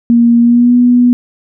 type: tone with pitch glide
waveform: sine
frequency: 235.4 to 244.7 Hz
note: A#3 to B3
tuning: +17 to -16 cents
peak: -4 dBFS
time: 0.1-1.13 s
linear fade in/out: 0 ms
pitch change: +67 cents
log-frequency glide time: 0.4-0.75 s
effects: none